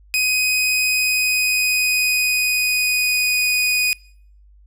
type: tone with pitch glide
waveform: sawtooth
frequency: 2507 to 2481 Hz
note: D#7 to D#7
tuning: +12 to -6 cents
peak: -13 dBFS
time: 0.14-3.93 s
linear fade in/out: 0 ms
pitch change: -18 cents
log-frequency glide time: 0.86-3.4 s
effects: noise-tail reverb RT60 0.6 s tail -25 dB re dry + added 50 Hz sine -46 dBFS peak until 4.66 s